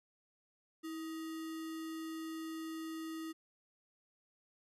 sine tone with sample-and-hold, 322.3 Hz, E4, 39 cents flat, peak -40 dBFS, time 0.83-3.33 s, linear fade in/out 20 ms, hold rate 1575 Hz, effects resampled to 32000 Hz

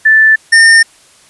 sine / square tone pair in turn, 1760 / 1815.8 Hz, A6 / A#6, 0 / -46 cents, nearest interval minor second, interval 54 cents, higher second, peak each -3 dBFS, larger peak neither, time 0.05-0.36 / 0.52-0.83 s, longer neither, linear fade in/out 10 ms, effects white hiss -44 dBFS RMS until 1.29 s + resampled to 24000 Hz

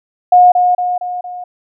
sine tone with echo, 720 Hz, F#5, 47 cents flat, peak -3 dBFS, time 0.32-0.52 s, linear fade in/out 5 ms, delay 230 ms, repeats 4, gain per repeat -5 dB, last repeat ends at 1.44 s, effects none

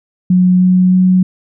sine tone with pitch steps, 182.1 / 183.26 / 184.43 Hz, F#3 / F#3 / F#3, -27 / -16 / -5 cents, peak -6 dBFS, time 0.3-1.23 s, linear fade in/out 5 ms, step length 310 ms, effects none

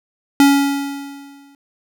square tone with exponential decay, 280 Hz, C#4, 18 cents sharp, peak -7 dBFS, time 0.4-1.55 s, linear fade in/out 1 ms, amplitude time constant 250 ms, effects none

